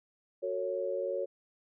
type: chord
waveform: sine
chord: F# minor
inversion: none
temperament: equal with one note detuned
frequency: 370 / 451.3 / 554.4 Hz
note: F#4 / A4 / C#5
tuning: 0 / +44 / 0 cents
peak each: -37 / -37 / -33 dBFS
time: 0.42-1.26 s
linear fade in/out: 20 ms
effects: none